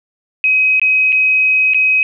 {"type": "tone with dropouts", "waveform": "sine", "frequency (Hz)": 2532, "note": "D#7", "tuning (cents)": 30, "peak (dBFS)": -9, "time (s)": [0.44, 2.03], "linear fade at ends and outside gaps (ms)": 1, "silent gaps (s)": [[0.797, 0.816], [1.122, 1.126], [1.736, 1.745]], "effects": []}